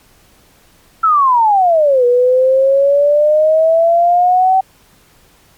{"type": "exponential two-way sweep", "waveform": "sine", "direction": "down then up", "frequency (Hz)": [1344, 483.3, 767], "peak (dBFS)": -7, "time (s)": [1.03, 4.61], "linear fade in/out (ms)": 10, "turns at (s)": 2.05, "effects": ["pink hiss -49 dBFS RMS until 5.57 s", "MP3 96 kbps"]}